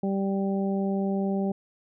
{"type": "harmonic tone", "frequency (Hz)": 195.5, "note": "G3", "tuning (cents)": -4, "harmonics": [1, 2, 3, 4], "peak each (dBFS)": [-25, -31, -35, -37], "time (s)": [0.03, 1.52], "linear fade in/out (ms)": 5, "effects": []}